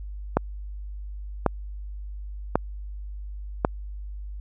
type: click train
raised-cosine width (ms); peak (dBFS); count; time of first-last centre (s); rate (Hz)
1; -4; 4; 0.37-3.649; 0.915
effects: added 50 Hz sine -33 dBFS peak until 4.4 s